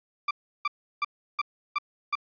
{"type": "tone bursts", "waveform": "30% pulse", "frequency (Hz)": 1174.7, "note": "D6", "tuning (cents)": 0, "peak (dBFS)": -21, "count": 6, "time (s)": [0.28, 2.154], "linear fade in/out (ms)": 5, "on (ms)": 29, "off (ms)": 340, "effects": ["resampled to 11025 Hz"]}